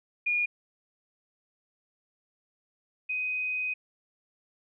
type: tone pair in turn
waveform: sine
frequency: 2435 / 2506 Hz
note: D#7 / D#7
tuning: -38 / +12 cents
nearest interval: unison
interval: 50 cents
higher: second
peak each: -24 / -28 dBFS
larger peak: first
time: 0.26-0.46 / 3.09-3.74 s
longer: second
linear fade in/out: 10 ms
effects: none